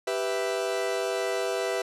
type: chord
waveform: 40% pulse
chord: E minor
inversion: first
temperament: equal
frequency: 392 / 493.9 / 659.3 Hz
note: G4 / B4 / E5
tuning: 0 / 0 / 0 cents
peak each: -30 dBFS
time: 0.07-1.82 s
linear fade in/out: 5 ms
effects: low-pass 10000 Hz 12 dB/octave